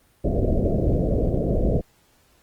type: low-pass noise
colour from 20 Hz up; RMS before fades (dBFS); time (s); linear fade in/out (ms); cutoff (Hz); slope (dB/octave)
pink; -21; 0.24-1.81; 5; 670; 96
effects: pink hiss -60 dBFS RMS until 2.42 s + Opus 24 kbps